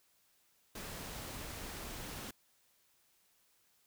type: noise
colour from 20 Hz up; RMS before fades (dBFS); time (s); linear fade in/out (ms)
pink; -45; 0.75-2.31; 5
effects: white hiss -72 dBFS RMS until 3.86 s